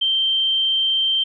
sine tone, 3136 Hz, G7, in tune, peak -16 dBFS, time 0.01-1.24 s, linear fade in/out 10 ms, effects none

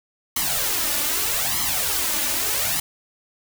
white noise with flanger, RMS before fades -23 dBFS, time 0.36-2.8 s, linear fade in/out 5 ms, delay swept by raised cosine 0.96 to 3.46 ms, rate 0.81 Hz, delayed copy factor +0.75, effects none

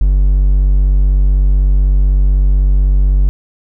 triangle tone, 47.99 Hz, G1, 36 cents flat, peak -5 dBFS, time 0.01-3.29 s, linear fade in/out 0 ms, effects none

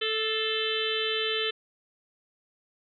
harmonic tone with a mistuned harmonic, 440 Hz, A4, in tune, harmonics 1 / 3 / 4 / 5 / 6 / 7 / 8 / 9, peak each -31 / -38 / -36 / -40 / -35 / -31 / -34 / -38 dBFS, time 0.01-1.51 s, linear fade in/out 10 ms, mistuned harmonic 5, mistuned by -61 cents, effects none

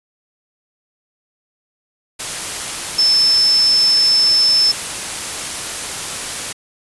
sine tone in noise, 5274 Hz, E8, in tune, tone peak -10 dBFS, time 2.98-4.72 s, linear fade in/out 10 ms, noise white, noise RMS -24 dBFS, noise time 2.19-6.53 s, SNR +11 dB, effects resampled to 24000 Hz

